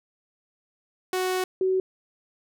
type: tone pair in turn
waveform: sawtooth / sine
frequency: 370 / 376 Hz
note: F#4 / F#4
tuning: 0 / +28 cents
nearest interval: unison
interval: 28 cents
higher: second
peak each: -20 dBFS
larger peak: neither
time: 1.13-1.44 / 1.61-1.8 s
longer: first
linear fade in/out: 2 ms
effects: none